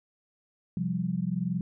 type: chord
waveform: sine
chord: C suspended fourth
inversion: none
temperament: equal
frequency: 130.81 / 174.61 / 196 Hz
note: C3 / F3 / G3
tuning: 0 / 0 / 0 cents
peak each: -35 / -29 / -32 dBFS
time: 0.77-1.61 s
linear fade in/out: 2 ms
effects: none